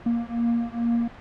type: beating tone pair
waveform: triangle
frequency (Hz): 233.1 / 235.4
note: A#3 / A#3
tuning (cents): 0 / +17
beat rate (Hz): 2.3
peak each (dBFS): -23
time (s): 0.06-1.08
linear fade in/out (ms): 5
effects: pink hiss -43 dBFS RMS until 1.2 s + low-pass 2000 Hz 12 dB/octave